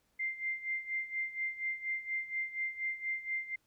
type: tone with tremolo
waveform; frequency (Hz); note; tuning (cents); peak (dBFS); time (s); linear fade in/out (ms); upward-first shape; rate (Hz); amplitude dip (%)
sine; 2093; C7; 0; -31; 0.19-3.56; 10; sine; 4.2; 80
effects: pink hiss -75 dBFS RMS until 3.66 s